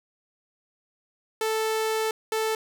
sawtooth tone bursts at uneven times, 440 Hz, A4, in tune, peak -20 dBFS, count 2, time 1.41-2.11 / 2.32-2.55 s, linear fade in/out 2 ms, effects none

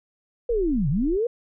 sine linear two-way sweep, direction down then up, 493.2 to 125.5 to 493.2 Hz, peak -20 dBFS, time 0.49-1.27 s, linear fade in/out 5 ms, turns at 0.89 s
sine tone, 28.73 Hz, A#0, 24 cents flat, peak -28 dBFS, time 0.5-1.17 s, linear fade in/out 10 ms
effects none

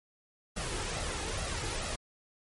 pink noise with flanger, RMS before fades -35 dBFS, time 0.56-1.96 s, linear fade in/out 10 ms, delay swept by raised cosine 1.5 to 2.41 ms, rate 2.3 Hz, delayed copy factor +0.5, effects MP3 48 kbps

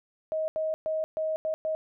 sine tone bursts at uneven times, 630 Hz, D#5, 21 cents sharp, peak -26 dBFS, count 6, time 0.32-0.48 / 0.56-0.74 / 0.86-1.04 / 1.17-1.36 / 1.45-1.54 / 1.65-1.75 s, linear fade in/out 0 ms, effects none

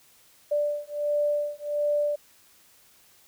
sine beating tone pair, 587.3 / 588.7 Hz, D5 / D5, 0 / +4 cents, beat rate 1.4 Hz, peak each -27 dBFS, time 0.51-2.16 s, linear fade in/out 10 ms, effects white hiss -58 dBFS RMS until 3.27 s

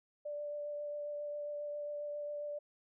sine tone with vibrato, 587.3 Hz, D5, in tune, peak -38 dBFS, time 0.25-2.59 s, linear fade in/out 10 ms, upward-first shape triangle, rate 7.4 Hz, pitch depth 13 cents each way, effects none

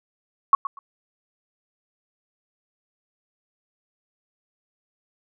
sine tone with echo, 1108.7 Hz, C#6, in tune, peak -10 dBFS, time 0.53-0.55 s, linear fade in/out 2 ms, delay 120 ms, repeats 2, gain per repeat -14 dB, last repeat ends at 0.79 s, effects none

